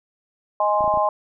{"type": "chord", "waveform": "sine", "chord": "Ab major", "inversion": "second", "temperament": "equal with one note detuned", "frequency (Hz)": [624.1, 830.6, 1046.5], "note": ["Eb5", "Ab5", "C6"], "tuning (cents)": [5, 0, 0], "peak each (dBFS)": -21, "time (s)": [0.6, 1.09], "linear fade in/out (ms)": 2}
{"type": "clicks", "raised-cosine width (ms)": 3, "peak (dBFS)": -23, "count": 5, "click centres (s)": [0.808, 0.842, 0.878, 0.94, 0.974]}
{"effects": []}